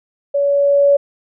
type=tone with level ramp; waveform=sine; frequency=566 Hz; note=C#5; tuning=36 cents sharp; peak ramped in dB=-13 to -7 dBFS; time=0.34-0.97 s; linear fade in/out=10 ms; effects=none